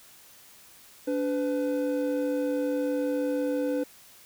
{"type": "tone pair together", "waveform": "triangle", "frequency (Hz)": [288.7, 503.1], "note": ["D4", "B4"], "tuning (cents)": [-30, 32], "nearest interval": "minor seventh", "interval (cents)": 962, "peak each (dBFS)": -26, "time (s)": [1.07, 3.84], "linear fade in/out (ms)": 10, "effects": ["white hiss -53 dBFS RMS until 4.25 s"]}